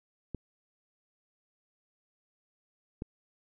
clicks, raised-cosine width 3 ms, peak -23 dBFS, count 2, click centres 0.347 / 3.021 s, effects none

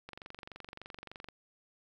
click train, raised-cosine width 0.3 ms, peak -29 dBFS, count 29, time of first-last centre 0.09-1.287 s, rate 23.4 Hz, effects 11-bit

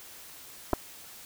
clicks, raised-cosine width 1 ms, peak -11 dBFS, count 2, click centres 0.732 / 0.735 s, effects white hiss -48 dBFS RMS until 1.25 s

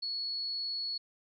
sine tone, 4379 Hz, C#8, 22 cents flat, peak -33 dBFS, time 0.02-0.98 s, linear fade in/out 10 ms, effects none

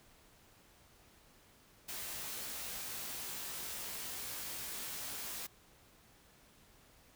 white noise with comb filter, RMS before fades -43 dBFS, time 1.88-5.47 s, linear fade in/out 10 ms, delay 18 ms, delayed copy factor +0.8, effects pink hiss -64 dBFS RMS until 7.15 s

